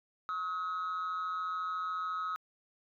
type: tone with amplitude modulation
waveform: sine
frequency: 1276 Hz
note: D#6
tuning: 43 cents sharp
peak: -28 dBFS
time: 0.29-2.36 s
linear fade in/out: 0 ms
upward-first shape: sine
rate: 174 Hz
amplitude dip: 70%
effects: tanh soft clip ceiling -30 dBFS